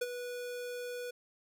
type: tone with ADSR envelope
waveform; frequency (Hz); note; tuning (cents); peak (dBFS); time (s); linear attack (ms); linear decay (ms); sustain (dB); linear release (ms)
square; 490; B4; -14; -30; 0.01-1.11; 9; 34; -9; 9
effects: none